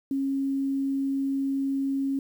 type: tone with quantisation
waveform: sine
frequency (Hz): 272.8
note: C#4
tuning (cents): -28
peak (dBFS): -24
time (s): 0.11-2.19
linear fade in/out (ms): 2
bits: 9
effects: none